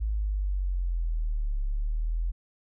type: linear two-way sweep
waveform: sine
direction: down then up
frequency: 54.1 to 34.55 to 43.32 Hz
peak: -25 dBFS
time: 0-2.32 s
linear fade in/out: 20 ms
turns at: 1.63 s
effects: none